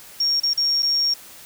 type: tone with dropouts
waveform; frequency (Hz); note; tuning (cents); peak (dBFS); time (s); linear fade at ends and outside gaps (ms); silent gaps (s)
sine; 5550; F8; -12; -17; 0.2-1.14; 5; 0.401-0.433 / 0.535-0.575 / 0.824-0.828
effects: white hiss -43 dBFS RMS until 1.45 s